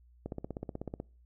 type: click train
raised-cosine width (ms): 2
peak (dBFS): -24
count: 13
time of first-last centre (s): 0.26-1.001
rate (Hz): 16.2
effects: noise-tail reverb RT60 0.4 s tail -25 dB re dry + added 60 Hz sine -58 dBFS peak until 1.25 s